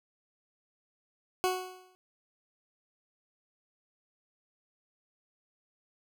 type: tone with exponential decay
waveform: 20% pulse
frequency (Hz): 369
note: F#4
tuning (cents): -5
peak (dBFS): -19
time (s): 1.44-1.95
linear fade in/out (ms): 0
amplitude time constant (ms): 110
effects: none